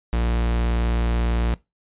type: tone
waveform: 45% pulse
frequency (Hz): 58.27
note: A#1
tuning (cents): 0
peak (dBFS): -19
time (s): 0.13-1.54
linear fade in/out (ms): 0
effects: noise-tail reverb RT60 0.2 s tail -20 dB re dry + resampled to 8000 Hz